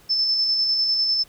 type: tone with tremolo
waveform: sine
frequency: 5274 Hz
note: E8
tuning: in tune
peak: -17 dBFS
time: 0.09-1.24 s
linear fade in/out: 20 ms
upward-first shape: square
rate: 10 Hz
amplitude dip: 25%
effects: pink hiss -53 dBFS RMS until 1.28 s